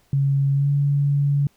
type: tone with pitch glide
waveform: sine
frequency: 138.59 to 142.24 Hz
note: C#3 to C#3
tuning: 0 to +45 cents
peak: -16 dBFS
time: 0.13-1.47 s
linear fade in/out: 2 ms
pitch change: +45 cents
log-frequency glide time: 0.53-0.69 s
effects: pink hiss -61 dBFS RMS until 1.56 s